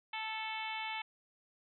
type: harmonic tone with a mistuned harmonic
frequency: 440 Hz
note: A4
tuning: in tune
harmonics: 2 / 3 / 4 / 5 / 6 / 7 / 8 / 9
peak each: -41 / -50 / -49 / -43 / -45 / -47 / -49 / -56 dBFS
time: 0.13-1.02 s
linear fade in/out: 5 ms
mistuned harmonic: 4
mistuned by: -16 cents
effects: none